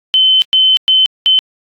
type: tone bursts at uneven times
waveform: sine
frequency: 3062 Hz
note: G7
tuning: 41 cents flat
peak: -6 dBFS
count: 4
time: 0.14-0.42 / 0.53-0.77 / 0.88-1.06 / 1.26-1.39 s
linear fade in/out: 0 ms
effects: AAC 64 kbps